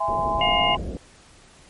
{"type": "chord", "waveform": "sine", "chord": "E augmented", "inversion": "none", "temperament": "just", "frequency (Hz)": [659.3, 824.1, 1030.1], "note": ["E5", "G#5", "B#5"], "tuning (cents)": [0, -14, -27], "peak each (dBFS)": [-27, -25, -24], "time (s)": [0, 0.77], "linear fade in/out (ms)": 10}
{"type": "low-pass noise", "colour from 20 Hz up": "pink", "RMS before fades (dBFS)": -31, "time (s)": [0.08, 0.97], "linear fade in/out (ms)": 0, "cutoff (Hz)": 630, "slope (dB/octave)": 48}
{"type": "harmonic tone", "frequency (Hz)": 710, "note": "F5", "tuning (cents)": 28, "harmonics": [1, 3, 4], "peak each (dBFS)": [-24, -26, -22], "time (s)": [0.41, 0.75], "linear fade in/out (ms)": 2}
{"effects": ["pink hiss -51 dBFS RMS until 1.69 s", "MP3 48 kbps"]}